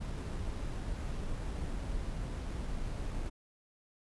brown noise with sample-and-hold, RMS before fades -37 dBFS, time 0-3.3 s, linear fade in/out 20 ms, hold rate 8820 Hz, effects resampled to 24000 Hz

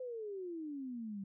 sine exponential sweep, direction down, 519 to 191.4 Hz, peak -40 dBFS, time 0-1.24 s, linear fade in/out 5 ms, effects none

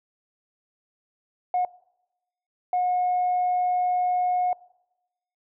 sine tone bursts at uneven times, 724 Hz, F#5, 38 cents flat, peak -19 dBFS, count 2, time 1.54-1.65 / 2.73-4.53 s, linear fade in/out 2 ms, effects noise-tail reverb RT60 0.9 s tail -22 dB re dry + tanh soft clip ceiling -17 dBFS

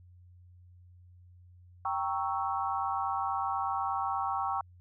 sine chord, G diminished seventh, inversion none, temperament equal, 784 / 932.3 / 1108.7 / 1318.5 Hz, G5 / Bb5 / Db6 / Fb6, 0 / 0 / 0 / 0 cents, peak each -33 / -36 / -34 / -37 dBFS, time 1.85-4.61 s, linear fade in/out 2 ms, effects added 89 Hz sine -53 dBFS peak until 4.8 s

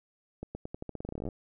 accelerating click train, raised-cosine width 2 ms, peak -24 dBFS, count 20, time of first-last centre 0.43-1.288 s, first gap 120 ms, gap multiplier 0.87, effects none

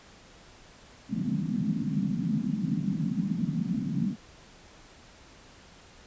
pink band-pass noise, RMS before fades -29 dBFS, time 1.08-4.16 s, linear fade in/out 50 ms, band 150 to 250 Hz, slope 48 dB/octave, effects pink hiss -53 dBFS RMS until 6.06 s + resampled to 16000 Hz

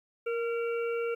harmonic tone with a mistuned harmonic, 459 Hz, A#4, 27 cents flat, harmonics 1 / 3 / 5 / 6, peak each -29 / -39 / -43 / -45 dBFS, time 0.26-1.15 s, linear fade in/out 10 ms, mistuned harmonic 1, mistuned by +32 cents, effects 11-bit

